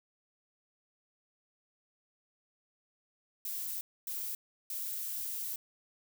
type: noise bursts at uneven times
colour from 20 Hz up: violet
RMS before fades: -38 dBFS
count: 3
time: 3.45-3.81 / 4.07-4.35 / 4.7-5.56 s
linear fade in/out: 2 ms
effects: none